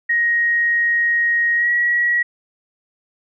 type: tone with pitch glide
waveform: sine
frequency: 1879 to 1917.4 Hz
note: A#6 to A#6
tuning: +13 to +48 cents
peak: -14 dBFS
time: 0.09-2.23 s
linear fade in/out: 10 ms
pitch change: +35 cents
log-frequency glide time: 1.56-1.7 s
effects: none